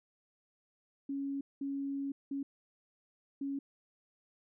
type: tone bursts at uneven times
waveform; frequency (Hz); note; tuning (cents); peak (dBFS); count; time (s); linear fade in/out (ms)
sine; 277.2; C#4; 0; -34; 4; 1.09-1.41 / 1.61-2.12 / 2.31-2.43 / 3.41-3.59; 5
effects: none